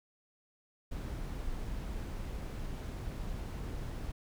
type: noise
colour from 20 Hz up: brown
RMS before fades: -39 dBFS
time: 0.91-4.12 s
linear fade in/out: 10 ms
effects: none